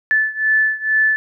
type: beating tone pair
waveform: sine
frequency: 1744 / 1746.2 Hz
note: A6 / A6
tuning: -16 / -14 cents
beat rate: 2.2 Hz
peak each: -16 / -18 dBFS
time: 0.11-1.16 s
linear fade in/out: 0 ms
effects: none